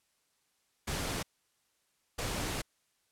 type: noise bursts at uneven times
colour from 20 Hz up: pink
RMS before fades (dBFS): -35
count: 2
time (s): 0.87-1.23 / 2.18-2.62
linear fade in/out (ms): 10
effects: white hiss -75 dBFS RMS until 3.11 s + low-pass 11000 Hz 12 dB/octave